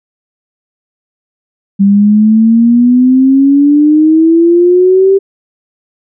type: exponential sweep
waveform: sine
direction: up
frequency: 196 to 393.8 Hz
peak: -3 dBFS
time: 1.79-5.19 s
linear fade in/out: 20 ms
effects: none